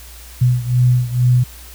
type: beating tone pair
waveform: sine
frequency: 123.47 / 125.67 Hz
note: B2 / B2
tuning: 0 / +31 cents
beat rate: 2.2 Hz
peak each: -13 / -16 dBFS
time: 0.41-1.44 s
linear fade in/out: 10 ms
effects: added 60 Hz sine -37 dBFS peak until 1.74 s + white hiss -40 dBFS RMS until 1.74 s